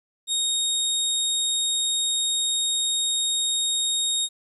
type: tone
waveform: 25% pulse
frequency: 3729 Hz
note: A#7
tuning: in tune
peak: -18 dBFS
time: 0.27-4.29 s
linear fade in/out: 50 ms
effects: resampled to 32000 Hz + 10-bit